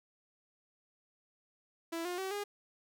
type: tone with pitch steps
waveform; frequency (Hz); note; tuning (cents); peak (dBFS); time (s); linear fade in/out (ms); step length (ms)
sawtooth; 332.2 / 356 / 381.6 / 409; E4 / F4 / G4 / G#4; +13 / +33 / -47 / -26; -32; 1.92-2.44; 10; 130
effects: none